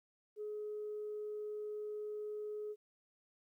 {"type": "tone", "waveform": "sine", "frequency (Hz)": 421.9, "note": "G#4", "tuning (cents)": 27, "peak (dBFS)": -39, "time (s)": [0.36, 2.76], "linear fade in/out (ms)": 50, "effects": ["tanh soft clip ceiling -35 dBFS", "13-bit"]}